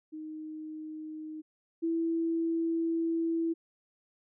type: tone pair in turn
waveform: sine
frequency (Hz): 311.1 / 330.2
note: D#4 / E4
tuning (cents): 0 / +3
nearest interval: minor second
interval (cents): 103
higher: second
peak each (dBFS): -38 / -27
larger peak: second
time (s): 0.12-1.42 / 1.82-3.54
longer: second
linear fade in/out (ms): 20
effects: none